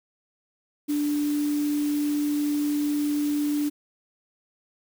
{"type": "tone in noise", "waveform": "sine", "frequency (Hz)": 293.7, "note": "D4", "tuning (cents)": 0, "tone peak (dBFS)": -22, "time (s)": [0.88, 3.7], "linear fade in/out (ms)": 20, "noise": "white", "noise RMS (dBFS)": -40, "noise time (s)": [0.88, 3.7], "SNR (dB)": 15, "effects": []}